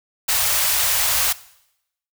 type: band-stop noise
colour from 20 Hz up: white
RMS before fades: -19 dBFS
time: 0.28-1.33 s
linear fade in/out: 10 ms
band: 110 to 580 Hz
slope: 24 dB/octave
effects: noise-tail reverb RT60 0.8 s tail -19 dB re dry